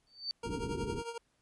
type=tone with exponential growth; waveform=sine; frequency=4565 Hz; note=D8; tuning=50 cents flat; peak=-30 dBFS; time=0.07-0.31 s; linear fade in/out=0 ms; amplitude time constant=52 ms
type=tone with tremolo; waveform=25% pulse; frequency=466.2 Hz; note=A#4; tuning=in tune; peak=-32 dBFS; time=0.43-1.18 s; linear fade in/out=5 ms; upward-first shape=triangle; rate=11 Hz; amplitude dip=80%
type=low-pass noise; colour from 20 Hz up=white; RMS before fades=-38 dBFS; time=0.43-1.03 s; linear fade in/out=50 ms; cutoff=450 Hz; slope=96 dB/octave
effects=pink hiss -75 dBFS RMS until 1.41 s + resampled to 24000 Hz